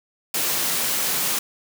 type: high-pass noise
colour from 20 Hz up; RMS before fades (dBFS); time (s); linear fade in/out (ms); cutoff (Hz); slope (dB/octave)
white; -23; 0.34-1.39; 5; 110; 96
effects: none